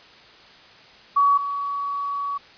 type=tone pair in turn; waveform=sine; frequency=1131 / 1131 Hz; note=C#6 / C#6; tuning=+34 / +34 cents; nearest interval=unison; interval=0 cents; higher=neither; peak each=-14 / -24 dBFS; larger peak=first; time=1.16-1.38 / 1.38-2.38 s; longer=second; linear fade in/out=10 ms; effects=white hiss -48 dBFS RMS until 2.57 s + resampled to 11025 Hz